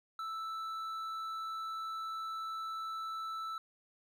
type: tone with hard clipping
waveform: triangle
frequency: 1318.5 Hz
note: E6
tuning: in tune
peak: -39 dBFS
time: 0.19-3.58 s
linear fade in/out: 2 ms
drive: 9 dB
effects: none